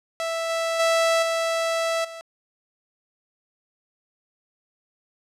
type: tone with level steps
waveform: sawtooth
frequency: 659.3 Hz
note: E5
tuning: in tune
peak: -21 / -19 / -14 / -18 / -32 dBFS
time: 0.2-2.21 s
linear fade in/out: 0 ms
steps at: 0.49 / 0.79 / 1.22 / 2.04 s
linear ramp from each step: 10 ms
effects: low-pass 9000 Hz 12 dB/octave